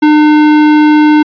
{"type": "tone with tanh clipping", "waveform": "sine", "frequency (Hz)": 302.3, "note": "D#4", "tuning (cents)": -50, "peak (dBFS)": -5, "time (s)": [0.02, 1.23], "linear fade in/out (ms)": 10, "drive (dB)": 18, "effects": ["resampled to 11025 Hz"]}